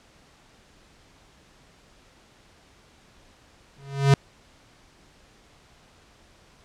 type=tone with exponential growth; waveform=square; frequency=138.59 Hz; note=C#3; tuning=in tune; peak=-11 dBFS; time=3.78-4.14 s; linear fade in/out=2 ms; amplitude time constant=78 ms; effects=pink hiss -56 dBFS RMS until 6.64 s + low-pass 7000 Hz 12 dB/octave